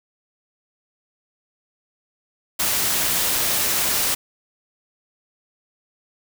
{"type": "noise", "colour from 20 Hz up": "white", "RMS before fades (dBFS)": -21, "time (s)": [2.59, 4.15], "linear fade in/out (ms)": 10, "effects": []}